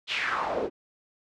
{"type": "noise with band-pass filter sweep", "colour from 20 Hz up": "pink", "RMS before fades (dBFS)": -29, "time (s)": [0.07, 0.7], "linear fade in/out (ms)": 50, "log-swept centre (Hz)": [3500, 360], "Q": 3.5, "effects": ["low-pass 6000 Hz 12 dB/octave"]}